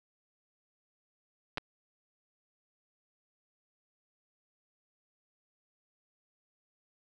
clicks, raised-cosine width 0.3 ms, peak -18 dBFS, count 2, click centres 1.574 / 1.581 s, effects none

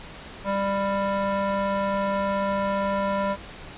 square tone with band-pass filter, 197.8 Hz, G3, 16 cents sharp, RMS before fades -25 dBFS, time 0.44-3.37 s, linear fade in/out 50 ms, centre 850 Hz, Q 1.5, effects pink hiss -41 dBFS RMS until 3.77 s + resampled to 8000 Hz

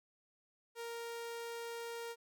sawtooth tone, 466.2 Hz, A#4, in tune, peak -38 dBFS, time 0.75-2.16 s, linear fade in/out 50 ms, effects none

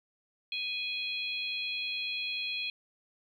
harmonic tone, 830.6 Hz, G#5, in tune, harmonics 3 / 4 / 5, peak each -35 / -37 / -39 dBFS, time 0.52-2.7 s, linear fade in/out 2 ms, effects 11-bit

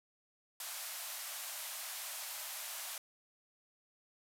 white band-pass noise, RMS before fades -44 dBFS, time 0.6-2.98 s, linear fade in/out 2 ms, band 570 to 15000 Hz, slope 96 dB/octave, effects none

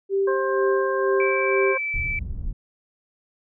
sine tone with tremolo, 392 Hz, G4, in tune, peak -18 dBFS, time 0.09-1.76 s, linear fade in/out 50 ms, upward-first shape sine, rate 2.1 Hz, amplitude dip 55%
harmonic tone, 530 Hz, C5, 22 cents sharp, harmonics 1 / 2 / 3, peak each -25 / -27 / -30 dBFS, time 0.27-1.78 s, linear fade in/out 10 ms
sine tone, 2317 Hz, D7, 24 cents flat, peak -24 dBFS, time 1.2-2.19 s, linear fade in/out 2 ms
pink low-pass noise, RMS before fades -29 dBFS, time 1.94-2.53 s, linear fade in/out 5 ms, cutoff 100 Hz, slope 12 dB/octave
effects none

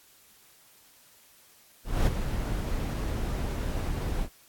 brown noise with ADSR envelope, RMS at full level -22 dBFS, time 1.84-4.29 s, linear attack 230 ms, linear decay 21 ms, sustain -8 dB, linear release 65 ms, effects white hiss -58 dBFS RMS until 4.48 s + AAC 64 kbps

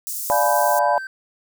white high-pass noise, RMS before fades -28 dBFS, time 0.07-0.79 s, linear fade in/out 0 ms, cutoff 6100 Hz, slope 24 dB/octave
sine chord, D diminished seventh, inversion none, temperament equal with one note detuned, 587.3 / 698.5 / 847.6 / 987.8 Hz, D5 / F5 / Ab5 / Cb6, 0 / 0 / +35 / 0 cents, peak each -21 dBFS, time 0.3-0.98 s, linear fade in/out 0 ms
triangle tone, 1554 Hz, G6, 16 cents flat, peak -27 dBFS, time 0.32-1.07 s, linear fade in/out 2 ms
effects none

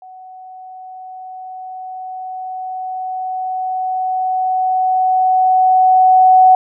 sine tone with level ramp, 746 Hz, F#5, 14 cents sharp, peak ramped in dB -34 to -4 dBFS, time 0.02-6.55 s, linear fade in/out 2 ms, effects none

